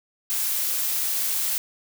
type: noise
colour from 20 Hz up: blue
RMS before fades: -25 dBFS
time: 0.3-1.58 s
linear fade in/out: 0 ms
effects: none